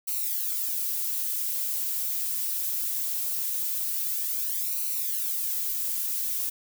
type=noise with flanger; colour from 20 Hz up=violet; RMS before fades=-29 dBFS; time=0.07-6.5 s; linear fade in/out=10 ms; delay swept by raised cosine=0.58 to 6.18 ms; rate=0.21 Hz; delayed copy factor=-0.75; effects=none